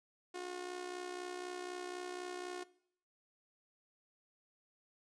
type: tone with amplitude modulation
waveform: sawtooth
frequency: 360.3 Hz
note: F#4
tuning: 46 cents flat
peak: -35 dBFS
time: 0.34-2.64 s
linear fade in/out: 10 ms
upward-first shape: sine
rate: 64 Hz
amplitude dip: 65%
effects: noise-tail reverb RT60 0.6 s tail -20 dB re dry + resampled to 22050 Hz